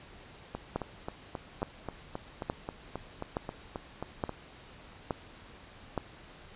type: two click trains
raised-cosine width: 1 ms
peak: -21 / -16 dBFS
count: 15 / 7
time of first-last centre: 0.55-4.293 / 0.76-5.977 s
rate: 3.74 / 1.15 Hz
effects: pink hiss -52 dBFS RMS until 6.55 s + resampled to 8000 Hz

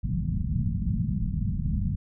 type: low-pass noise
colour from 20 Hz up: white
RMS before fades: -27 dBFS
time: 0.03-1.96 s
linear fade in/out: 10 ms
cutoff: 200 Hz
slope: 48 dB/octave
effects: none

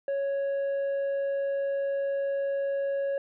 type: tone with tanh clipping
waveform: sine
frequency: 554.4 Hz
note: C#5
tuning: in tune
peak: -27 dBFS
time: 0.08-3.18 s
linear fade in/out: 2 ms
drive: 4 dB
effects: none

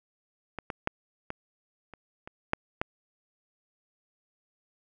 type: clicks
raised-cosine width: 0.5 ms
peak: -20 / -18 / -11 / -19 / -30 / -26 / -9 / -12 dBFS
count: 8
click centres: 0.587 / 0.702 / 0.874 / 1.304 / 1.937 / 2.275 / 2.534 / 2.815 s
effects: none

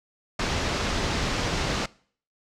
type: low-pass noise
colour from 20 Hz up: pink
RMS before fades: -27 dBFS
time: 0.39-1.86 s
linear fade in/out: 5 ms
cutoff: 6200 Hz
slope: 24 dB/octave
effects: noise-tail reverb RT60 0.5 s tail -22 dB re dry

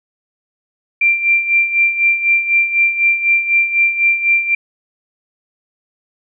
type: tone with tremolo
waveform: sine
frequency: 2365 Hz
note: D7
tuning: 12 cents sharp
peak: -8 dBFS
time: 1.01-4.55 s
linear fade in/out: 5 ms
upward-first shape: sine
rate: 4 Hz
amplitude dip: 70%
effects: none

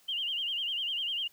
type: tone with vibrato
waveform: sine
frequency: 3000 Hz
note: F#7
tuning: 23 cents sharp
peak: -30 dBFS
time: 0.08-1.28 s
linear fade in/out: 10 ms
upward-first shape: sine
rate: 10 Hz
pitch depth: 130 cents each way
effects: white hiss -63 dBFS RMS until 1.32 s

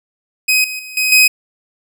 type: tone with level steps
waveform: sawtooth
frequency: 2520 Hz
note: D#7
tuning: 21 cents sharp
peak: -7 / -19 / -26 / -10 / -3 dBFS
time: 0.48-1.28 s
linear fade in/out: 10 ms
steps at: 0.64 / 0.79 / 0.97 / 1.12 s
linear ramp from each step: 2 ms
effects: none

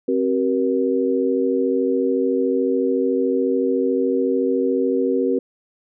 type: tone cluster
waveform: sine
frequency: 264.7 / 382.4 / 476.2 Hz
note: C4 / G4 / A#4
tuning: +20 / -43 / +37 cents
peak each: -21 dBFS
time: 0.08-5.39 s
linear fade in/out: 5 ms
effects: none

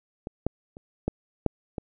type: clicks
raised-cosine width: 2 ms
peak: -20 / -11 / -29 / -12 / -8 / -18 dBFS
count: 6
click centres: 0.271 / 0.466 / 0.769 / 1.08 / 1.463 / 1.782 s
effects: none

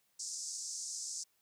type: band-pass noise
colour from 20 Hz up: white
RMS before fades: -42 dBFS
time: 0.19-1.24 s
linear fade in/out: 10 ms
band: 5100 to 8100 Hz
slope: 48 dB/octave
effects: white hiss -75 dBFS RMS until 1.41 s + high-pass 60 Hz 12 dB/octave

